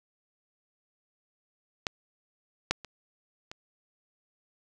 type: clicks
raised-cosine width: 0.2 ms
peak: -11 / -7 / -25 / -23 dBFS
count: 4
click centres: 1.868 / 2.71 / 2.847 / 3.515 s
effects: none